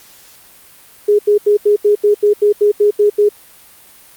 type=tone bursts; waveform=sine; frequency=414.5 Hz; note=G#4; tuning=3 cents flat; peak=-7 dBFS; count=12; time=1.08-3.291 s; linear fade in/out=10 ms; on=110 ms; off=81 ms; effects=white hiss -43 dBFS RMS until 4.16 s + Opus 48 kbps